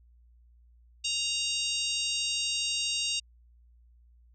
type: harmonic tone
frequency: 932.3 Hz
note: A#5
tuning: in tune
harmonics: 3 / 4 / 5 / 6 / 7 / 8 / 9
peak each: -32 / -34 / -36 / -38 / -39 / -40 / -41 dBFS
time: 1.04-3.2 s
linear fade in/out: 10 ms
effects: added 59 Hz sine -56 dBFS peak until 4.34 s